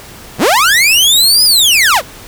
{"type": "linear two-way sweep", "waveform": "sawtooth", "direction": "up then down", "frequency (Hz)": [77.78, 5080, 441.6], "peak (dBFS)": -3, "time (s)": [0.38, 2.02], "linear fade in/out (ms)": 50, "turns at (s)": 1.44, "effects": ["pink hiss -33 dBFS RMS until 2.27 s"]}